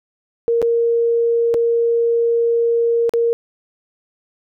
sine tone with dropouts, 466.2 Hz, A#4, in tune, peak -13 dBFS, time 0.48-3.33 s, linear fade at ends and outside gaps 0 ms, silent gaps 0.617-0.626 / 1.541-1.545 / 3.094-3.137 s, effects none

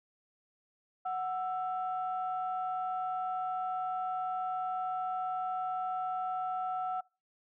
sine tone pair together, 741 / 1325.7 Hz, F#5 / E6, +2 / +9 cents, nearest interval minor seventh, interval 1007 cents, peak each -32 / -38 dBFS, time 1.05-7.01 s, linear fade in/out 10 ms, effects noise-tail reverb RT60 0.3 s tail -24 dB re dry + tanh soft clip ceiling -24 dBFS

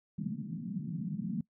white band-pass noise, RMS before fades -37 dBFS, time 0.18-1.41 s, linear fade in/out 5 ms, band 150 to 220 Hz, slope 48 dB/octave, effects noise-tail reverb RT60 0.1 s tail -22 dB re dry

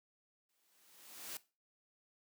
white noise with exponential growth, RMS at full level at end -43 dBFS, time 0.49-1.37 s, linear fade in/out 2 ms, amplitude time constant 190 ms, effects noise-tail reverb RT60 0.3 s tail -18 dB re dry + high-pass 200 Hz 12 dB/octave

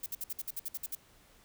violet noise bursts, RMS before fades -37 dBFS, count 11, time 0.03-0.952 s, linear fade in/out 5 ms, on 32 ms, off 57 ms, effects pink hiss -62 dBFS RMS until 1.44 s

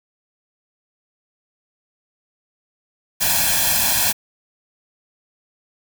white noise with comb filter, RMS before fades -18 dBFS, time 3.2-4.13 s, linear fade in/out 20 ms, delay 1.2 ms, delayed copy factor +0.9, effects none

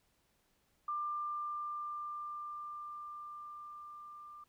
sine tone with level ramp, 1191 Hz, D6, 24 cents sharp, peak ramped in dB -34 to -49 dBFS, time 0.88-4.44 s, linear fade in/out 5 ms, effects pink hiss -75 dBFS RMS until 4.48 s

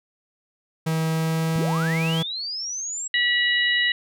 45% pulse tone with pitch glide, 160.6 to 162.84 Hz, E3 to E3, -45 to -21 cents, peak -21 dBFS, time 0.86-2.23 s, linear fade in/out 10 ms, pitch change +24 cents, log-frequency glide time 1.08-1.76 s
sine linear sweep, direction up, 58.27 to 7700 Hz, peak -27 dBFS, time 1.55-3.08 s, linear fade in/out 10 ms
harmonic tone, 970 Hz, B5, 31 cents flat, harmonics 2 / 3 / 4, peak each -20 / -24 / -26 dBFS, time 3.14-3.92 s, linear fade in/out 2 ms
effects none

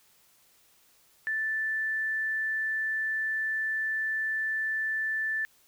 sine tone, 1760 Hz, A6, in tune, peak -27 dBFS, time 1.27-5.45 s, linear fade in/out 0 ms, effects white hiss -63 dBFS RMS until 5.67 s

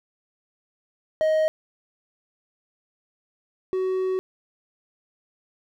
triangle tone pair in turn, 627 / 374.7 Hz, D#5 / F#4, +13 / +22 cents, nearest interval major sixth, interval 891 cents, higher first, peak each -16 / -20 dBFS, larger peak first, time 1.21-1.48 / 3.73-4.19 s, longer second, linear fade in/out 0 ms, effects none

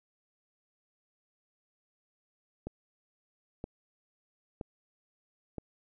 click train, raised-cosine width 2 ms, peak -24 dBFS, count 4, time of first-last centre 2.67-5.583 s, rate 1.03 Hz, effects none

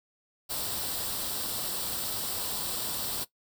white noise with comb filter, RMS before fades -33 dBFS, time 0.49-3.25 s, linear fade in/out 20 ms, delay 0.23 ms, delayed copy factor +0.6, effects noise-tail reverb RT60 0.1 s tail -17 dB re dry

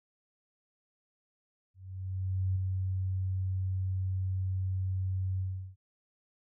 sine tone with ADSR envelope, 94 Hz, F#2, 28 cents sharp, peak -26 dBFS, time 1.74-5.76 s, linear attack 820 ms, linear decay 4 ms, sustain -3 dB, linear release 370 ms, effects none

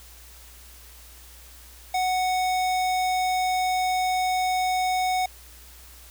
square tone with notch filter, 740 Hz, F#5, in tune, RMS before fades -24 dBFS, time 1.94-5.26 s, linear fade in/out 5 ms, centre 12000 Hz, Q 1.5, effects added 60 Hz sine -48 dBFS peak until 6.1 s + white hiss -49 dBFS RMS until 6.1 s

